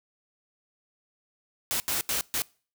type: noise bursts at uneven times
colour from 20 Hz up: white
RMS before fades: -28 dBFS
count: 4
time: 1.71-1.8 / 1.88-2.01 / 2.09-2.21 / 2.34-2.42 s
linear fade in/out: 0 ms
effects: noise-tail reverb RT60 0.4 s tail -24 dB re dry